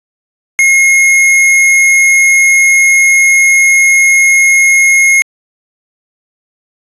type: tone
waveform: square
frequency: 2155 Hz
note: C#7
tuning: 49 cents flat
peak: -5 dBFS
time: 0.59-5.22 s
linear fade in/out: 0 ms
effects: resampled to 24000 Hz